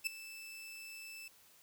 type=tone with ADSR envelope; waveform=sawtooth; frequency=2636 Hz; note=E7; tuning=1 cent flat; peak=-27 dBFS; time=0.04-1.28 s; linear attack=28 ms; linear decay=6 ms; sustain=-17 dB; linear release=3 ms; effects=white hiss -64 dBFS RMS until 1.62 s